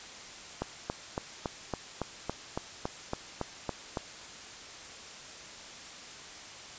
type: click train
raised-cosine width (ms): 1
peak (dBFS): -17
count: 13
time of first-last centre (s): 0.62-3.972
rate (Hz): 3.58
effects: white hiss -46 dBFS RMS until 6.78 s + resampled to 16000 Hz